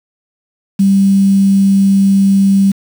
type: tone with quantisation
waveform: sine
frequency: 196 Hz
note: G3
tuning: in tune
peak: -6 dBFS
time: 0.79-2.72 s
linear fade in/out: 10 ms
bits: 5
effects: none